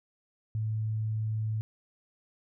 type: tone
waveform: sine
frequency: 109.2 Hz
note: A2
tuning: 13 cents flat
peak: -28 dBFS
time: 0.55-1.61 s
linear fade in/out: 0 ms
effects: none